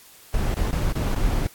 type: noise with dropouts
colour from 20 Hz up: brown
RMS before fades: -22 dBFS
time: 0.34-1.47 s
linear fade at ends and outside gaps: 2 ms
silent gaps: 0.543-0.567 / 0.71-0.728 / 0.924-0.953 / 1.148-1.16 s
effects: white hiss -49 dBFS RMS until 1.54 s + AAC 64 kbps